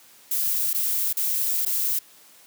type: noise with dropouts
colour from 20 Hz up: violet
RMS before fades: -24 dBFS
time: 0.31-1.99 s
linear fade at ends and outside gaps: 5 ms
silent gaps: 0.732-0.745 / 1.129-1.169 / 1.652-1.661 s
effects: white hiss -52 dBFS RMS until 2.46 s + high-pass 150 Hz 12 dB/octave